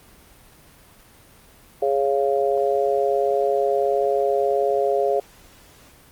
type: harmonic tone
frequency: 138.59 Hz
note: C#3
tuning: in tune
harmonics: 3 / 4 / 5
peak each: -21 / -22 / -23 dBFS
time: 1.82-5.2 s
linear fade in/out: 5 ms
effects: pink hiss -50 dBFS RMS until 6.11 s + Opus 32 kbps